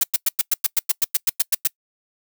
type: noise bursts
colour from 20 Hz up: blue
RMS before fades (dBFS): -17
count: 14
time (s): 0.01-1.674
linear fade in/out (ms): 5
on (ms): 26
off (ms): 100
effects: noise-tail reverb RT60 0.1 s tail -25 dB re dry